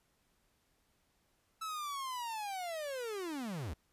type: linear sweep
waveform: 45% pulse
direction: down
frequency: 1320 to 61.74 Hz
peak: -38 dBFS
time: 1.61-3.74 s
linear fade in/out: 10 ms
effects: pink hiss -75 dBFS RMS until 3.92 s + resampled to 32000 Hz